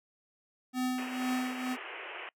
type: tone with tremolo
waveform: square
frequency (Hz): 253.8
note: B3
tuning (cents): +47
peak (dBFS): -29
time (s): 0.73-1.77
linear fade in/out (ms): 50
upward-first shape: triangle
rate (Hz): 2.1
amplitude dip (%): 70
type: band-pass noise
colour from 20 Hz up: white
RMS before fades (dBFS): -43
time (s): 0.98-2.29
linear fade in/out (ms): 2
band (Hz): 330 to 3000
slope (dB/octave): 96
effects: noise-tail reverb RT60 0.1 s tail -24 dB re dry